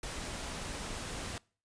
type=noise; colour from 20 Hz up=pink; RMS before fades=-40 dBFS; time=0.03-1.38 s; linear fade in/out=2 ms; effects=noise-tail reverb RT60 0.4 s tail -24 dB re dry + resampled to 22050 Hz